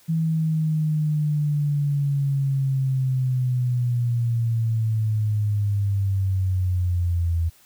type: linear sweep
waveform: sine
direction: down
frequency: 163.1 to 82.41 Hz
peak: -19 dBFS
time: 0.08-7.5 s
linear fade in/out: 20 ms
effects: white hiss -55 dBFS RMS until 7.65 s